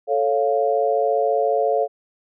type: chord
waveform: sine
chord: A augmented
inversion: none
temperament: equal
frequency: 440 / 554.4 / 698.5 Hz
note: A4 / C#5 / E#5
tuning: 0 / 0 / 0 cents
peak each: -21 dBFS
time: 0.07-1.88 s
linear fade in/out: 50 ms
effects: none